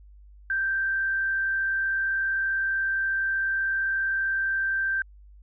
sine tone with frequency modulation, 1568 Hz, G6, in tune, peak -23 dBFS, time 0.5-5.02 s, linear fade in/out 2 ms, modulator 56.6 Hz, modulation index 0.29, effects added 50 Hz sine -47 dBFS peak until 5.42 s

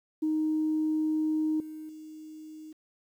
sine tone with level steps, 311.1 Hz, D#4, in tune, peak -24 / -38 / -42 dBFS, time 0.22-2.73 s, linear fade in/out 10 ms, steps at 1.6 / 1.89 s, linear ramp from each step 2 ms, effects tanh soft clip ceiling -20 dBFS + 10-bit

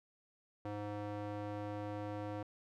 square tone with band-pass filter, 103.83 Hz, G#2, in tune, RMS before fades -42 dBFS, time 0.65-2.43 s, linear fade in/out 5 ms, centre 560 Hz, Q 0.88, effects none

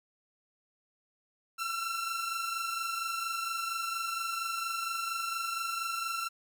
sawtooth tone pair together, 1346 / 1370.3 Hz, E6 / F6, +36 / -33 cents, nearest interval unison, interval 31 cents, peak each -30 / -35 dBFS, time 1.58-6.29 s, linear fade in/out 20 ms, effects none

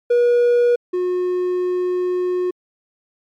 triangle tone pair in turn, 481.7 / 361.6 Hz, B4 / F#4, -43 / -40 cents, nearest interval perfect fourth, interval 497 cents, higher first, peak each -9 / -15 dBFS, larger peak first, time 0.1-0.76 / 0.93-2.51 s, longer second, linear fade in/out 10 ms, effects tanh soft clip ceiling -5 dBFS + MP3 96 kbps

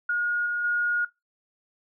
sine tone with level steps, 1436 Hz, F6, 48 cents sharp, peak -22 / -24 / -21 dBFS, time 0.09-1.05 s, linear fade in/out 5 ms, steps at 0.46 / 0.64 s, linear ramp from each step 5 ms, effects noise-tail reverb RT60 0.2 s tail -21 dB re dry

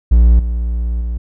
triangle tone with level steps, 58.27 Hz, A#1, in tune, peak -3 / -13 / -15 dBFS, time 0.11-1.18 s, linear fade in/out 10 ms, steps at 0.39 / 1.01 s, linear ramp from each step 5 ms, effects none

